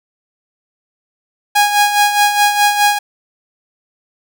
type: tone with tremolo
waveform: sawtooth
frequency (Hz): 824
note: G#5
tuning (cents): -14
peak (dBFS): -4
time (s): 1.55-2.99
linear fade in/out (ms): 10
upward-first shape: sine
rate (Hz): 4.8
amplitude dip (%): 60
effects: none